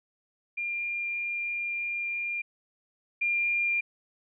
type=tone pair in turn; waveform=sine; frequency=2399 / 2399 Hz; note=D7 / D7; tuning=+36 / +36 cents; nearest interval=unison; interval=0 cents; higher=neither; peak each=-29 / -24 dBFS; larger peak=second; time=0.57-2.42 / 3.21-3.81 s; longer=first; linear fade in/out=10 ms; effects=none